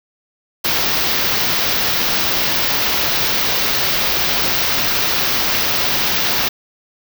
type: band-stop noise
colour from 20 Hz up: white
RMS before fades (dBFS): -17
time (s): 0.64-6.49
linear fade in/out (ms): 10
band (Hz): 5900 to 15000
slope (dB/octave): 48
effects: none